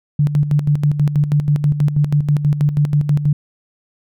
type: tone with tremolo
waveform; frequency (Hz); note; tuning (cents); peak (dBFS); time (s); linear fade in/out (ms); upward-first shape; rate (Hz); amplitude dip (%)
sine; 146.83; D3; 0; -10; 0.19-3.33; 5; square; 6.2; 65
effects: none